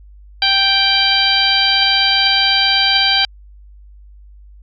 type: harmonic tone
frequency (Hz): 784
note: G5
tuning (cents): 0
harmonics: 1 / 2 / 3 / 4 / 5 / 6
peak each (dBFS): -21 / -20 / -20 / -16 / -18 / -17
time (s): 0.42-3.25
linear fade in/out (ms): 2
effects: added 50 Hz sine -38 dBFS peak until 4.62 s + AAC 64 kbps